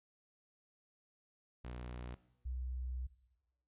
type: tone pair in turn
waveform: sawtooth / sine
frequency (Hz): 60.9 / 62.97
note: B1 / B1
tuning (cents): -24 / +34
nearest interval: minor second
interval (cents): 58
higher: second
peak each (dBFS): -40 / -38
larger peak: second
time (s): 1.64-2.15 / 2.45-3.07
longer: second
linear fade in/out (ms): 10
effects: noise-tail reverb RT60 1.0 s tail -17 dB re dry + resampled to 8000 Hz